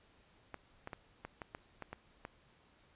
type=clicks; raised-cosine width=0.5 ms; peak=-28 dBFS; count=9; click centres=0.543 / 0.874 / 0.932 / 1.25 / 1.418 / 1.549 / 1.823 / 1.93 / 2.251 s; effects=pink hiss -67 dBFS RMS until 2.95 s + resampled to 8000 Hz